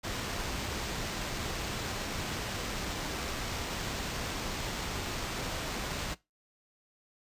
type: noise with sample-and-hold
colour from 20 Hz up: pink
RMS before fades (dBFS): -36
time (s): 0.03-6.15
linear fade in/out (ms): 20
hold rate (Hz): 11025
effects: noise-tail reverb RT60 0.2 s tail -19 dB re dry + resampled to 32000 Hz